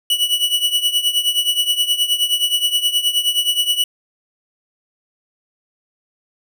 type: tone with tremolo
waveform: 45% pulse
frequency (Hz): 2942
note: F#7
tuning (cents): -11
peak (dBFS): -11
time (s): 0.1-3.84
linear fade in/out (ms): 2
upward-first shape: triangle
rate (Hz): 9.5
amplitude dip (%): 85
effects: none